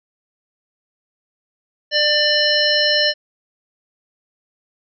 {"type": "harmonic tone", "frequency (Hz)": 595, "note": "D5", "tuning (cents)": 22, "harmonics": [1, 3, 5, 7, 9], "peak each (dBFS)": [-20, -20, -20, -20, -20], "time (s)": [1.91, 3.14], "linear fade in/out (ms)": 50, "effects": []}